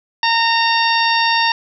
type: harmonic tone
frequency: 919 Hz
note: A#5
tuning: 25 cents flat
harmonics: 1 / 2 / 3 / 4 / 5 / 6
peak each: -16 / -19 / -21 / -22 / -23 / -24 dBFS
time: 0.23-1.52 s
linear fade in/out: 2 ms
effects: none